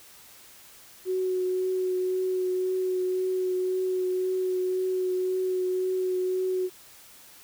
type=tone with vibrato; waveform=sine; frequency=370 Hz; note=F#4; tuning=in tune; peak=-24 dBFS; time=1.05-6.7 s; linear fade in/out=50 ms; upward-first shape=triangle; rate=1.9 Hz; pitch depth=15 cents each way; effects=white hiss -51 dBFS RMS until 7.43 s